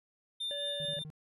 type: tone with tremolo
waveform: triangle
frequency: 3602 Hz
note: A7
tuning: 40 cents sharp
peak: -32 dBFS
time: 0.4-1.04 s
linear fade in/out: 10 ms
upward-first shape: sine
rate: 4.6 Hz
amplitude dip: 35%
type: harmonic tone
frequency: 574 Hz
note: D5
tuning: 40 cents flat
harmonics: 1 / 3 / 5 / 6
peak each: -39 / -49 / -53 / -55 dBFS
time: 0.51-0.99 s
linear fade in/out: 0 ms
type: tone bursts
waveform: triangle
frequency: 153.8 Hz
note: D#3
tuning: 20 cents flat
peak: -40 dBFS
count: 4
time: 0.8-1.102 s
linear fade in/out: 0 ms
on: 53 ms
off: 30 ms
effects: resampled to 32000 Hz